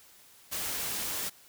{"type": "noise", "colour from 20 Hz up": "white", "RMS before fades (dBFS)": -34, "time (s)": [0.51, 1.3], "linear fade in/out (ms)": 20, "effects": ["white hiss -57 dBFS RMS until 1.48 s"]}